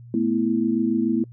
sine chord, A suspended second, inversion none, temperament equal, 220 / 246.9 / 329.6 Hz, A3 / B3 / E4, 0 / 0 / 0 cents, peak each -23 dBFS, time 0.14-1.24 s, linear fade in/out 2 ms, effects noise-tail reverb RT60 0.1 s tail -25 dB re dry + added 119 Hz sine -40 dBFS peak until 1.32 s

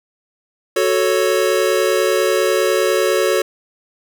square chord, F# minor, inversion none, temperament equal, 370 / 440 / 554.4 Hz, F#4 / A4 / C#5, 0 / 0 / 0 cents, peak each -19 dBFS, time 0.76-3.42 s, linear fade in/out 5 ms, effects none

